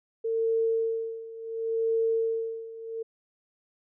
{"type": "tone with tremolo", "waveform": "sine", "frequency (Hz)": 452.3, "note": "A4", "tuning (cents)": 48, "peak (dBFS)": -22, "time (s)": [0.24, 3.03], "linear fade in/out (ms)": 10, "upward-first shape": "sine", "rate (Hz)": 0.7, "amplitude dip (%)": 85, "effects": []}